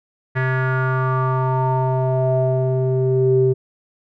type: tone with low-pass filter sweep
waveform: square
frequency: 129.9 Hz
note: C3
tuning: 12 cents flat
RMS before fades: -18 dBFS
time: 0.35-3.54 s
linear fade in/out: 20 ms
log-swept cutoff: 1800 to 360 Hz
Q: 5.4
effects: none